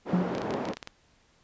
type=band-pass noise; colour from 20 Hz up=white; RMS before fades=-32 dBFS; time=0.05-0.75 s; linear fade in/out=50 ms; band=190 to 540 Hz; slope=12 dB/octave
type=tone with exponential decay; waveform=sine; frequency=180 Hz; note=F#3; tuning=47 cents flat; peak=-19 dBFS; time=0.13-0.53 s; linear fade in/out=5 ms; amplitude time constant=86 ms
type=clicks; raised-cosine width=0.2 ms; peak=-20 dBFS; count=11; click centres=0.351 / 0.382 / 0.418 / 0.507 / 0.539 / 0.654 / 0.687 / 0.735 / 0.77 / 0.828 / 0.874 s
effects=pink hiss -64 dBFS RMS until 1.43 s + resampled to 16000 Hz